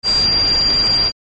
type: tone in noise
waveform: sine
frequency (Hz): 4751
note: D8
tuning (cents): +19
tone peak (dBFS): -12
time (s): 0.03-1.12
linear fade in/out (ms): 50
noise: pink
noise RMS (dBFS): -24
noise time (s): 0.03-1.12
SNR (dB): +9
effects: MP3 32 kbps